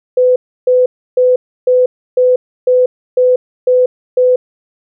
sine tone bursts, 503 Hz, B4, 32 cents sharp, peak -6 dBFS, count 9, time 0.17-4.36 s, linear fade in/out 5 ms, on 190 ms, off 310 ms, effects none

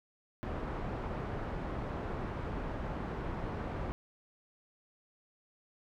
pink low-pass noise, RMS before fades -38 dBFS, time 0.43-3.92 s, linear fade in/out 0 ms, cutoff 1200 Hz, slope 12 dB/octave, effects none

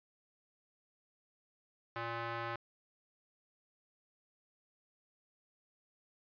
square tone with band-pass filter, 116.54 Hz, A#2, in tune, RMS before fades -40 dBFS, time 1.96-2.56 s, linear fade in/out 0 ms, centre 1300 Hz, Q 1.2, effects resampled to 11025 Hz

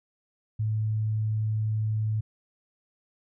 sine tone, 108.5 Hz, A2, 24 cents flat, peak -24 dBFS, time 0.59-2.21 s, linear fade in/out 10 ms, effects none

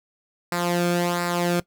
sawtooth tone with flanger, 174.61 Hz, F3, in tune, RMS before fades -23 dBFS, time 0.52-1.6 s, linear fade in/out 2 ms, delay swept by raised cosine 0.31 to 1.05 ms, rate 1.4 Hz, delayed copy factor -0.65, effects noise-tail reverb RT60 0.1 s tail -19 dB re dry

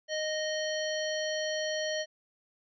harmonic tone with a mistuned harmonic, 619 Hz, D#5, 9 cents flat, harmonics 1 / 3 / 5 / 7 / 9, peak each -32 / -37 / -39 / -40 / -42 dBFS, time 0.08-2.06 s, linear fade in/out 50 ms, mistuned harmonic 9, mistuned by +44 cents, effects none

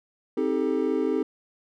triangle chord, A half-diminished seventh, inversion first, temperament just, 264 / 316.8 / 396 / 440 Hz, C4 / Eb4 / G4 / A4, +16 / +31 / +18 / 0 cents, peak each -26 dBFS, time 0.37-1.23 s, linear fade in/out 5 ms, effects none

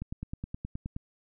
click train, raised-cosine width 5 ms, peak -23 dBFS, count 10, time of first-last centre 0.02-0.964 s, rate 9.53 Hz, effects none

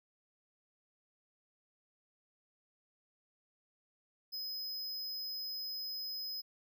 square tone, 5060 Hz, D#8, 28 cents sharp, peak -39 dBFS, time 4.32-6.42 s, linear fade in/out 20 ms, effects none

